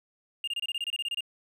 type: tone bursts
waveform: triangle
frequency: 2818 Hz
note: F7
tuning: 15 cents sharp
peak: -27 dBFS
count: 13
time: 0.44-1.207 s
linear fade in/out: 2 ms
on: 35 ms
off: 26 ms
effects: none